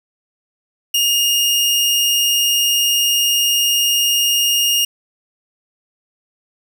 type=tone; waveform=sawtooth; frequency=2840 Hz; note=F7; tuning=28 cents sharp; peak=-10 dBFS; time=0.94-4.85 s; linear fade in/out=5 ms; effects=none